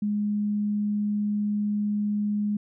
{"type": "tone", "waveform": "sine", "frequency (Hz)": 207.7, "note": "G#3", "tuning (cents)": 0, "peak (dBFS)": -23, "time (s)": [0.02, 2.57], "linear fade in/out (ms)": 5, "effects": []}